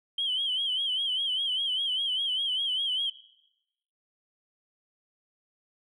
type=tone with vibrato; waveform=sine; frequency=3135 Hz; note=G7; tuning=1 cent flat; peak=-25 dBFS; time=0.18-3.1 s; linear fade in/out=5 ms; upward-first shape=sine; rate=5 Hz; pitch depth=95 cents each way; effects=noise-tail reverb RT60 0.9 s tail -19 dB re dry + tanh soft clip ceiling -21 dBFS